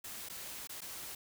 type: noise with dropouts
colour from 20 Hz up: white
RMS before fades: -45 dBFS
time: 0.04-1.15 s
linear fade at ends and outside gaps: 5 ms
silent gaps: 0.288-0.297 / 0.673-0.693 / 0.807-0.816 s
effects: none